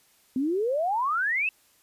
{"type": "exponential sweep", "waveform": "sine", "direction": "up", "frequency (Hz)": [248.9, 2700], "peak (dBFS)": -23, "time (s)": [0.36, 1.49], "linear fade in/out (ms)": 2, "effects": ["white hiss -62 dBFS RMS until 1.82 s", "resampled to 32000 Hz"]}